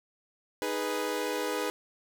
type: chord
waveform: sawtooth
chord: G# minor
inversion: second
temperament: equal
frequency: 311.1 / 415.3 / 493.9 Hz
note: D#4 / G#4 / B4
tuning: 0 / 0 / 0 cents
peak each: -32 / -30 / -29 dBFS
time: 0.62-1.7 s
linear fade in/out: 0 ms
effects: none